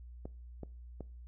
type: clicks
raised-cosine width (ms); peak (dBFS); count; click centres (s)
2; -29; 3; 0.255 / 0.633 / 1.007
effects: noise-tail reverb RT60 0.4 s tail -22 dB re dry + added 60 Hz sine -47 dBFS peak until 1.27 s